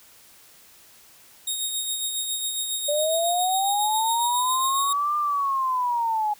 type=tone with tremolo; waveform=15% pulse; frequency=3730 Hz; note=A#7; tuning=in tune; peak=-17 dBFS; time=1.47-4.93 s; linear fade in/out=5 ms; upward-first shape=sine; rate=7.3 Hz; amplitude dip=40%
type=linear two-way sweep; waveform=sine; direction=up then down; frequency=580 to 1200 to 829 Hz; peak=-21 dBFS; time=2.88-6.34 s; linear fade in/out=10 ms; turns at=5.17 s
effects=white hiss -52 dBFS RMS until 6.39 s